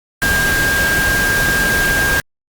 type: tone in noise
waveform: sine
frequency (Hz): 1606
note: G6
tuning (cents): +41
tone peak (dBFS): -14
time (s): 0.22-2.2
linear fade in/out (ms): 0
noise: pink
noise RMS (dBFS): -19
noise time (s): 0.22-2.2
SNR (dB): +2
effects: Opus 48 kbps